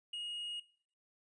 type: tone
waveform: triangle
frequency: 2874 Hz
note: F7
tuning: 49 cents sharp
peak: -37 dBFS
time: 0.13-0.6 s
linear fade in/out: 5 ms
effects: noise-tail reverb RT60 0.5 s tail -19 dB re dry + resampled to 22050 Hz